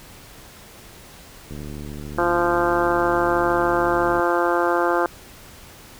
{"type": "click train", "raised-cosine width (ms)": 3, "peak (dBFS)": -22, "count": 199, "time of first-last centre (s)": [1.51, 4.197], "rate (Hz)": 73.7}
{"type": "harmonic tone", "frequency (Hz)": 173.4, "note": "F3", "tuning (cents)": -12, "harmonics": [2, 3, 4, 5, 6, 7, 8, 9], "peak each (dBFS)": [-22, -24, -25, -26, -27, -27, -28, -29], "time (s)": [2.18, 5.06], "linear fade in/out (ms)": 2}
{"effects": ["pink hiss -44 dBFS RMS until 5.99 s"]}